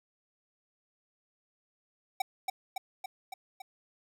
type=tone with echo; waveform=square; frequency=763 Hz; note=G5; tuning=47 cents flat; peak=-27 dBFS; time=2.2-2.22 s; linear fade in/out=5 ms; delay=280 ms; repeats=5; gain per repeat=-3 dB; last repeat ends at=3.62 s; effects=none